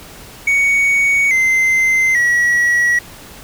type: tone with pitch steps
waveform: triangle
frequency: 2235 / 2073 / 1923.3 Hz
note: C#7 / C7 / B6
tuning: +14 / -17 / -46 cents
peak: -9 dBFS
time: 0.47-2.99 s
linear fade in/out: 5 ms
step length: 840 ms
effects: pink hiss -37 dBFS RMS until 3.43 s